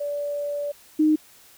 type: tone pair in turn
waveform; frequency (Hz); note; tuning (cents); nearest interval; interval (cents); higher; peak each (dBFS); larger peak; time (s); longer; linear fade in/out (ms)
sine; 579 / 308.3; D5 / D#4; -25 / -16; major seventh; 1091; first; -25 / -15; second; 0-0.72 / 0.99-1.16; first; 10
effects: white hiss -52 dBFS RMS until 1.57 s